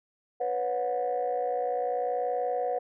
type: chord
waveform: sine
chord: B suspended second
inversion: none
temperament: equal with one note detuned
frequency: 493.9 / 554.4 / 729 Hz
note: B4 / C#5 / F#5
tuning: 0 / 0 / -26 cents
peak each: -29 / -33 / -29 dBFS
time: 0.4-2.79 s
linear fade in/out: 10 ms
effects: tanh soft clip ceiling -20 dBFS